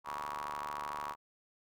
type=ring-modulated tone; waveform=sawtooth; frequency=73.42 Hz; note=D2; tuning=in tune; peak=-31 dBFS; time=0.04-1.16 s; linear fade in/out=50 ms; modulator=1040 Hz; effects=none